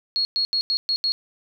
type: tone bursts at uneven times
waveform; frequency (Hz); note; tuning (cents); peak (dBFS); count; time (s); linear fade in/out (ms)
sine; 4312; C#8; -49; -19; 6; 0.16-0.25 / 0.36-0.45 / 0.53-0.61 / 0.7-0.77 / 0.89-0.96 / 1.04-1.12; 0
effects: none